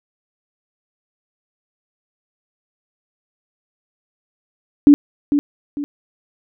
sine tone with echo, 288.5 Hz, D4, 31 cents flat, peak -3 dBFS, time 4.87-4.94 s, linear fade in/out 0 ms, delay 450 ms, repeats 2, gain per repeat -9 dB, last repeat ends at 5.84 s, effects none

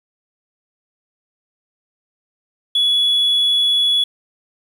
sine tone, 3391 Hz, G#7, 35 cents sharp, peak -11 dBFS, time 2.75-4.04 s, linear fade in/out 5 ms, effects tanh soft clip ceiling -10 dBFS + 7-bit

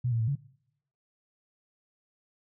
sine tone with pitch steps, 123.7 / 115.2 / 111.6 / 140.6 Hz, B2 / A#2 / A2 / C#3, +3 / -20 / +25 / +25 cents, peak -25 dBFS, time 0.04-0.356 s, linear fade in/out 10 ms, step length 79 ms, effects noise-tail reverb RT60 0.8 s tail -22 dB re dry

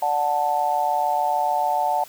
sine chord, D major, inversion none, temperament just, 587.3 / 734.2 / 881 Hz, D5 / F#5 / A5, 0 / -14 / +2 cents, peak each -28 / -22 / -22 dBFS, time 0.02-2.04 s, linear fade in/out 5 ms, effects white hiss -45 dBFS RMS until 2.08 s

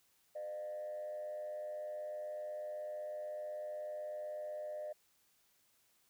sine tone with frequency modulation, 606 Hz, D#5, 46 cents flat, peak -39 dBFS, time 0.35-4.93 s, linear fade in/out 10 ms, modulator 96 Hz, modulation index 0.43, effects tanh soft clip ceiling -37 dBFS + white hiss -73 dBFS RMS until 6.09 s

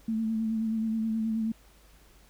sine tone with vibrato, 222 Hz, A3, 16 cents sharp, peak -26 dBFS, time 0.08-1.52 s, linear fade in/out 5 ms, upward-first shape sine, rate 9.4 Hz, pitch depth 29 cents each way, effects added 50 Hz sine -57 dBFS peak until 2.29 s + pink hiss -60 dBFS RMS until 2.29 s

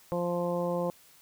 harmonic tone, 174.61 Hz, F3, in tune, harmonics 1 / 2 / 3 / 4 / 5 / 6, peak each -33 / -36 / -30 / -41 / -39 / -40 dBFS, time 0.12-0.9 s, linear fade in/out 0 ms, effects white hiss -58 dBFS RMS until 1.21 s

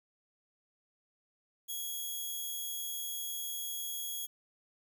5% pulse tone, 3322 Hz, G#7, in tune, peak -28 dBFS, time 1.68-4.27 s, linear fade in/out 20 ms, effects 11-bit

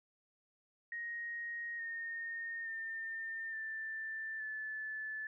sine tone with pitch steps, 1874 / 1839.7 / 1806 / 1772.9 / 1740.4 Hz, A#6 / A#6 / A6 / A6 / A6, +9 / -23 / +45 / +13 / -19 cents, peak -39 dBFS, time 0.92-5.27 s, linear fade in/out 2 ms, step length 870 ms, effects none

